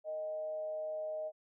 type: tone with frequency modulation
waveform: sine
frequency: 622.3 Hz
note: D#5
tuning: in tune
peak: -36 dBFS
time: 0.04-1.32 s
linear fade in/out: 50 ms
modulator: 171 Hz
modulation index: 0.24
effects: none